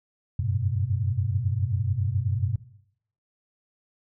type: tone cluster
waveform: sine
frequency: 89.7 / 97 / 108.2 / 125.8 Hz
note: F2 / G2 / A2 / B2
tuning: +47 / -18 / -29 / +32 cents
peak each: -31 / -26 / -30 / -28 dBFS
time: 0.39-2.56 s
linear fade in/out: 5 ms
effects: noise-tail reverb RT60 0.7 s tail -17 dB re dry